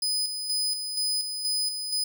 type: tone with tremolo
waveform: 35% pulse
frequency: 5000 Hz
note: D#8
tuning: 8 cents sharp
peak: -23 dBFS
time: 0.02-2.04 s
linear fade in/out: 5 ms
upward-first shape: square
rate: 2.1 Hz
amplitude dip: 50%
effects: none